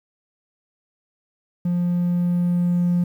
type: tone with level ramp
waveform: triangle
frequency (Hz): 175.6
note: F3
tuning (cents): +10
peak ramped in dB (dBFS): -16 to -13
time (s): 1.65-3.04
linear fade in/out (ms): 5
effects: tanh soft clip ceiling -12 dBFS + 9-bit